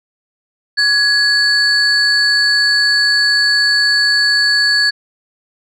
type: tone pair together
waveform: sine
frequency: 1675 / 4472 Hz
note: G#6 / C#8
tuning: +14 / +14 cents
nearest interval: octave + perfect fourth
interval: 1700 cents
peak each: -11 dBFS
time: 0.77-4.91 s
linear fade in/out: 20 ms
effects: tanh soft clip ceiling -6 dBFS